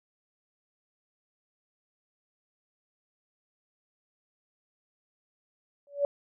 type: tone with exponential growth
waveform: sine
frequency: 570 Hz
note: C#5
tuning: 48 cents sharp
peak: -19 dBFS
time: 5.87-6.05 s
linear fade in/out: 1 ms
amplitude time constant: 38 ms
effects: none